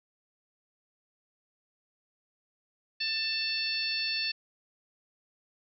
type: harmonic tone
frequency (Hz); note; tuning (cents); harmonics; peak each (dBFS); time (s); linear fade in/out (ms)
888; A5; +16; 2 / 3 / 4 / 5 / 6; -40 / -34 / -39 / -31 / -41; 3-4.32; 10
effects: none